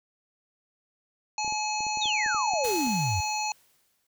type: harmonic tone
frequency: 851 Hz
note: G#5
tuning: 42 cents sharp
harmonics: 1 / 3 / 5 / 7 / 8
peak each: -29 / -34 / -36 / -37 / -38 dBFS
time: 1.38-3.52 s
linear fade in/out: 2 ms
type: clicks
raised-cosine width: 2 ms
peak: -31 dBFS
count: 12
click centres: 1.447 / 1.478 / 1.524 / 1.806 / 1.867 / 1.973 / 2.057 / 2.262 / 2.347 / 2.536 / 2.653 / 2.872 s
type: exponential sweep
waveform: sine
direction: down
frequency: 3951 to 81.8 Hz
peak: -26 dBFS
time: 2.01-3.21 s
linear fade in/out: 10 ms
type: noise with exponential decay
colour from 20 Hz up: white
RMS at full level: -35 dBFS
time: 2.64-4.07 s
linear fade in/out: 5 ms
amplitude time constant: 310 ms
effects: none